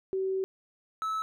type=tone pair in turn; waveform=sine / triangle; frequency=381.4 / 1302.3 Hz; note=G4 / E6; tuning=-47 / -21 cents; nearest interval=octave + major sixth; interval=2126 cents; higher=second; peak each=-27 dBFS; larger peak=neither; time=0.13-0.44 / 1.02-1.22 s; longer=first; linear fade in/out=0 ms; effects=none